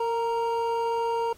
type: tone pair together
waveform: triangle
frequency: 460.4 / 932.6 Hz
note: A#4 / A#5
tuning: -22 / +1 cents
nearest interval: octave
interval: 1223 cents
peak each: -25 dBFS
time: 0-1.33 s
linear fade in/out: 5 ms
effects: pink hiss -57 dBFS RMS until 1.37 s + AAC 48 kbps